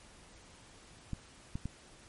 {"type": "clicks", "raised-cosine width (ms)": 5, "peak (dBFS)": -24, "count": 3, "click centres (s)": [1.133, 1.555, 1.656], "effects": ["pink hiss -57 dBFS RMS until 2.08 s", "MP3 48 kbps"]}